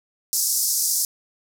pink band-pass noise, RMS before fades -22 dBFS, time 0.33-1.05 s, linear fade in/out 0 ms, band 5100 to 15000 Hz, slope 48 dB/octave, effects none

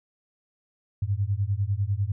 sine beating tone pair, 95.5 / 105.5 Hz, G2 / G#2, -45 / +28 cents, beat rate 10 Hz, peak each -26 / -26 dBFS, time 1.02-2.12 s, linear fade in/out 5 ms, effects none

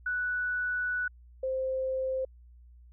sine tone pair in turn, 1480 / 523.3 Hz, F#6 / C5, 0 / 0 cents, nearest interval octave + tritone, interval 1800 cents, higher first, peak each -28 dBFS, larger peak neither, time 0.06-1.08 / 1.43-2.25 s, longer first, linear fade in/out 5 ms, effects added 60 Hz sine -51 dBFS peak until 2.92 s

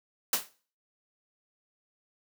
white noise with exponential decay, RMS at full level -22 dBFS, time 0.33-0.49 s, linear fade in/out 2 ms, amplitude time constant 33 ms, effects noise-tail reverb RT60 0.4 s tail -17 dB re dry + high-pass 200 Hz 12 dB/octave

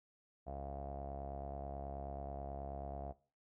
sawtooth tone with low-pass filter, 69.3 Hz, C#2, in tune, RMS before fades -45 dBFS, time 0.46-3.13 s, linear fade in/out 20 ms, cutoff 690 Hz, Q 9.3, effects noise-tail reverb RT60 0.4 s tail -19 dB re dry

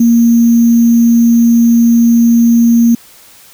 sine tone with sample-and-hold, 233.4 Hz, A#3, 2 cents sharp, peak -4 dBFS, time 0-2.95 s, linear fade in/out 5 ms, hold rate 6300 Hz, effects white hiss -40 dBFS RMS until 3.53 s

